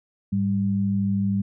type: tone pair together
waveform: sine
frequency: 103.88 / 197 Hz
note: G#2 / G3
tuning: +1 / +9 cents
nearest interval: major seventh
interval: 1108 cents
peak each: -26 / -21 dBFS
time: 0.32-1.42 s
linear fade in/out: 10 ms
effects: none